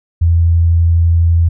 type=tone with vibrato; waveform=sine; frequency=84 Hz; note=E2; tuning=33 cents sharp; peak=-7 dBFS; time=0.21-1.49 s; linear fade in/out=10 ms; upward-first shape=sine; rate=12 Hz; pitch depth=8 cents each way; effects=none